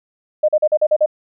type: tone bursts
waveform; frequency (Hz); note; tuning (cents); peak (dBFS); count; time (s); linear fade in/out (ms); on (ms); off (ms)
sine; 611; D#5; -32; -10; 7; 0.43-1.061; 10; 55; 41
effects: none